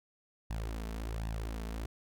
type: tone with flanger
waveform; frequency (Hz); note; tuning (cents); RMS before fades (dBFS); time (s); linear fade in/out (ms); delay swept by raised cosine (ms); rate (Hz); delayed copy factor
sawtooth; 55.1; A1; +3; -38; 0.5-1.86; 5; 1.1 to 4.6; 1.3; +0.7
effects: none